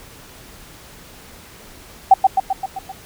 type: tone with echo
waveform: sine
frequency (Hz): 770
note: G5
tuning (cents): -31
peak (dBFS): -3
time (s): 2.11-2.14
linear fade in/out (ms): 5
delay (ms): 130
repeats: 6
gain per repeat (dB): -4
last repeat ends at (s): 2.92
effects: pink hiss -42 dBFS RMS until 3.05 s